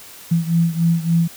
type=beating tone pair; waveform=sine; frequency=166.2 / 169.7 Hz; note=E3 / F3; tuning=+15 / -49 cents; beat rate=3.5 Hz; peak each=-16 / -19 dBFS; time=0.31-1.28 s; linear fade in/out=10 ms; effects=white hiss -40 dBFS RMS until 1.36 s